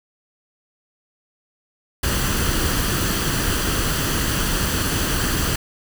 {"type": "noise with comb filter", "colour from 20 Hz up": "pink", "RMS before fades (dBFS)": -21, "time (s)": [2.03, 5.56], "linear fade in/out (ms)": 5, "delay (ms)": 0.66, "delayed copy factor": 0.5, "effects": []}